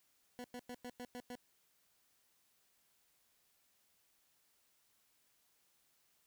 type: tone bursts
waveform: 20% pulse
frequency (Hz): 246.1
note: B3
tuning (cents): -6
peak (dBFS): -40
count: 7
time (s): 0.39-1.354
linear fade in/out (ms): 0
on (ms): 52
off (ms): 100
effects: white hiss -75 dBFS RMS until 6.26 s